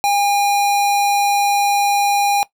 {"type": "tone", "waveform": "square", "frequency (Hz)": 810, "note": "G#5", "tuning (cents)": -43, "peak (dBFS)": -14, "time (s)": [0.04, 2.43], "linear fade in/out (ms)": 0, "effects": ["noise-tail reverb RT60 0.1 s tail -18 dB re dry"]}